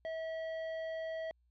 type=tone with hard clipping; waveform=sine; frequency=646 Hz; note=E5; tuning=35 cents flat; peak=-39 dBFS; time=0.05-1.31 s; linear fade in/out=0 ms; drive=12 dB; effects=added 60 Hz sine -69 dBFS peak until 1.5 s + low-pass 3000 Hz 12 dB/octave